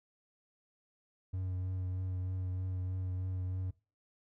triangle tone with vibrato, 92.5 Hz, F#2, in tune, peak -32 dBFS, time 1.33-3.71 s, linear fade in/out 10 ms, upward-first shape triangle, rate 3.2 Hz, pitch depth 21 cents each way, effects noise-tail reverb RT60 0.3 s tail -20 dB re dry

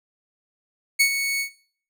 sawtooth tone with ADSR envelope, 2217 Hz, C#7, in tune, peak -10 dBFS, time 0.99-1.5 s, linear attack 16 ms, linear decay 85 ms, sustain -9 dB, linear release 97 ms, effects noise-tail reverb RT60 0.5 s tail -18 dB re dry

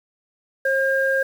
sine tone pair together, 536.9 / 1609 Hz, C5 / G6, +45 / +45 cents, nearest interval octave + perfect fifth, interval 1900 cents, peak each -20 dBFS, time 0.65-1.23 s, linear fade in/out 5 ms, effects 7-bit

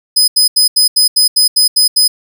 sawtooth tone bursts, 5020 Hz, D#8, 15 cents sharp, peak -4 dBFS, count 10, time 0.16-2.08 s, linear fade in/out 10 ms, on 120 ms, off 80 ms, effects none

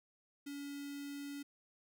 square tone with notch filter, 284.2 Hz, C#4, 43 cents sharp, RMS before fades -45 dBFS, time 0.46-1.43 s, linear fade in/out 10 ms, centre 780 Hz, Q 0.61, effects none

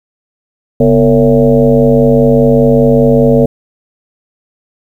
sine tone with frequency modulation, 350 Hz, F4, 4 cents sharp, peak -4 dBFS, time 0.8-3.46 s, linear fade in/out 5 ms, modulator 105 Hz, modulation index 2.3, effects 7-bit

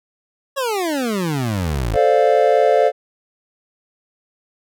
25% pulse exponential sweep, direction down, 568 to 49 Hz, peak -15 dBFS, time 0.56-1.97 s, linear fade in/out 20 ms
triangle chord, D minor seventh, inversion second, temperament equal, 440 / 523.3 / 587.3 / 698.5 Hz, A4 / C5 / D5 / F5, 0 / 0 / 0 / 0 cents, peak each -15 dBFS, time 1.93-2.92 s, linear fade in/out 50 ms
effects none

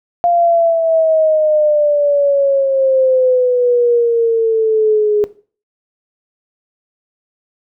sine exponential sweep, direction down, 698.5 to 415.3 Hz, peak -9 dBFS, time 0.24-5.24 s, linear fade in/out 0 ms, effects noise-tail reverb RT60 0.4 s tail -17 dB re dry

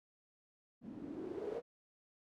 blue noise with low-pass filter sweep, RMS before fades -44 dBFS, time 0.81-1.62 s, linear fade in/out 50 ms, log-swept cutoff 220 to 500 Hz, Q 7.4, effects none

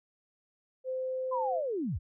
sine tone, 517 Hz, C5, 21 cents flat, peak -31 dBFS, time 0.84-1.63 s, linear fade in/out 50 ms
sine linear sweep, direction down, 1046.5 to 49 Hz, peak -30 dBFS, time 1.31-1.99 s, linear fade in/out 20 ms
effects none

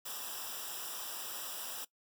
white noise with comb filter, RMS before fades -42 dBFS, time 0.05-1.85 s, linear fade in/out 10 ms, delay 0.46 ms, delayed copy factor -0.85, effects noise-tail reverb RT60 0.1 s tail -20 dB re dry

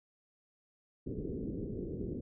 white low-pass noise, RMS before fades -39 dBFS, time 1.06-2.21 s, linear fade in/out 10 ms, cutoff 430 Hz, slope 48 dB/octave, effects none

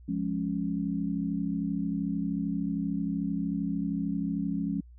sine chord, Db major, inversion first, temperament equal, 174.61 / 207.7 / 277.2 Hz, F3 / Ab3 / Db4, 0 / 0 / 0 cents, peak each -32 dBFS, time 0.08-4.81 s, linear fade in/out 10 ms, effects added 60 Hz sine -48 dBFS peak until 4.98 s

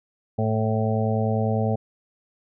harmonic tone, 110 Hz, A2, in tune, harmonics 1 / 2 / 4 / 5 / 6 / 7, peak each -23 / -26 / -29 / -30 / -31 / -31 dBFS, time 0.38-1.76 s, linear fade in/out 10 ms, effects none

